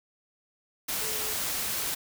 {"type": "tone in noise", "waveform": "sine", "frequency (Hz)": 433, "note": "A4", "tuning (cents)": -28, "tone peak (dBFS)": -41, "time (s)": [1.01, 1.34], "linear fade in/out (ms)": 10, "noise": "white", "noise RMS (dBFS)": -31, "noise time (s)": [0.88, 1.95], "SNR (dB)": -13, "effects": []}